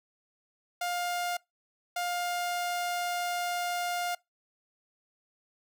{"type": "tone bursts at uneven times", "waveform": "sawtooth", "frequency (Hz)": 706, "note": "F5", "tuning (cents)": 19, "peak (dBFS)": -26, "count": 2, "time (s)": [[0.81, 1.37], [1.96, 4.15]], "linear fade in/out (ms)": 5, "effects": ["noise-tail reverb RT60 0.2 s tail -24 dB re dry"]}